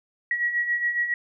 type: beating tone pair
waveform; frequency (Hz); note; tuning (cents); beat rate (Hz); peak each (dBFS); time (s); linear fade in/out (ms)
sine; 1911 / 1918.2; A#6 / A#6; +43 / +49; 7.2; -30 / -23; 0.31-1.14; 2
effects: none